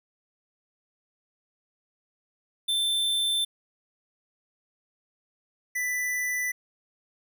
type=tone pair in turn; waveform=square; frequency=3549 / 1986.8 Hz; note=A7 / B6; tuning=+14 / +10 cents; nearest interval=minor seventh; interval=1004 cents; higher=first; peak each=-24 / -27 dBFS; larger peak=first; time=2.68-3.45 / 5.75-6.52 s; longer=neither; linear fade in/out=10 ms; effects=none